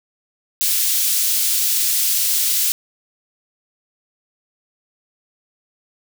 white high-pass noise, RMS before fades -18 dBFS, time 0.61-2.72 s, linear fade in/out 0 ms, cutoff 3700 Hz, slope 12 dB/octave, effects none

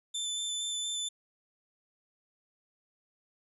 25% pulse tone with vibrato, 3530 Hz, A7, 5 cents sharp, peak -28 dBFS, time 0.14-1.09 s, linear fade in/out 10 ms, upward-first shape square, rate 4.3 Hz, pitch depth 10 cents each way, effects resampled to 32000 Hz

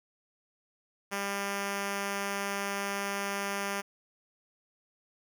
5% pulse tone, 199.4 Hz, G3, 30 cents sharp, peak -20 dBFS, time 1.11-3.82 s, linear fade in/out 20 ms, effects none

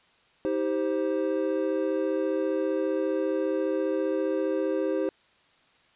triangle chord, C minor, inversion first, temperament equal with one note detuned, 317.1 / 392 / 523.3 Hz, Eb4 / G4 / C5, +33 / 0 / 0 cents, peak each -27 dBFS, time 0.45-5.09 s, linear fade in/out 0 ms, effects white hiss -62 dBFS RMS until 5.95 s + resampled to 8000 Hz

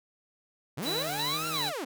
sawtooth linear two-way sweep, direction up then down, 110 to 1396.9 to 227.2 Hz, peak -29 dBFS, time 0.77-1.85 s, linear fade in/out 10 ms, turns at 1.48 s
white noise, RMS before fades -40 dBFS, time 0.82-1.7 s, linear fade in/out 10 ms
15% pulse tone with vibrato, 152.5 Hz, D#3, 34 cents flat, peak -31 dBFS, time 0.83-1.73 s, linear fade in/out 50 ms, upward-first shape square, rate 2 Hz, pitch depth 61 cents each way
triangle tone with tremolo, 3951 Hz, B7, in tune, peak -29 dBFS, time 0.85-1.7 s, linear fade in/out 20 ms, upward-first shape square, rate 2.9 Hz, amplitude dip 75%
effects none

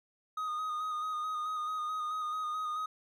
triangle tone with vibrato, 1243 Hz, D#6, 2 cents flat, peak -31 dBFS, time 0.37-2.86 s, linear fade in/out 5 ms, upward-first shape square, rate 4.6 Hz, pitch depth 23 cents each way, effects none

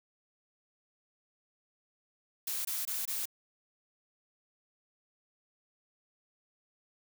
blue noise bursts, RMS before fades -35 dBFS, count 4, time 2.47-3.256 s, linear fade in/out 5 ms, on 180 ms, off 22 ms, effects none

